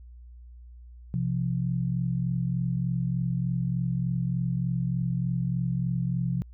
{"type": "tone pair together", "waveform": "sine", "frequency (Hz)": [129.45, 172.8], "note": ["C3", "F3"], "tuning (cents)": [-18, -18], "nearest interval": "perfect fourth", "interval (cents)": 500, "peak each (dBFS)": [-27, -28], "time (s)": [1.14, 6.42], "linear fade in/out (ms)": 0, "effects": ["added 60 Hz sine -44 dBFS peak until 6.53 s"]}